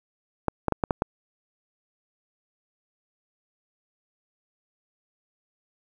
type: clicks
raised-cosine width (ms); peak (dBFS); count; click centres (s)
1; -8; 6; 0.483 / 0.683 / 0.723 / 0.838 / 0.908 / 1.021
effects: 8-bit